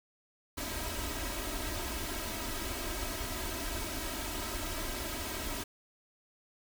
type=noise with comb filter; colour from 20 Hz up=pink; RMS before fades=-37 dBFS; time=0.57-5.64 s; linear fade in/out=10 ms; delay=3.1 ms; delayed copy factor=+0.85; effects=none